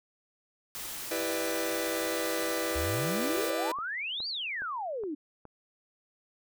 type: noise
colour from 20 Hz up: white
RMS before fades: -39 dBFS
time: 0.75-3.5 s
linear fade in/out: 0 ms
type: chord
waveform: sawtooth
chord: E minor seventh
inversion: none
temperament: just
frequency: 329.6 / 395.6 / 494.4 / 593.3 Hz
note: E4 / G4 / B4 / D5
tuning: 0 / +16 / +2 / +18 cents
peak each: -31 / -35 / -30 / -32 dBFS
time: 1.11-3.72 s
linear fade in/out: 5 ms
type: exponential two-way sweep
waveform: sine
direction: up then down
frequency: 64.6 to 4779 to 280.2 Hz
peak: -32 dBFS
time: 2.75-5.15 s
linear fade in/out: 10 ms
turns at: 4.28 s
type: click train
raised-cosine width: 1 ms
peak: -33 dBFS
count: 6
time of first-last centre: 3.37-5.453 s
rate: 2.4 Hz
effects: none